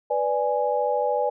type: chord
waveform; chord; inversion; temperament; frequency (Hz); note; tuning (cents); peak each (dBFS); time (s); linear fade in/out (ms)
sine; G# diminished; first; equal; 493.9 / 587.3 / 830.6; B4 / D5 / G#5; 0 / 0 / 0; -25; 0.1-1.3; 10
effects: none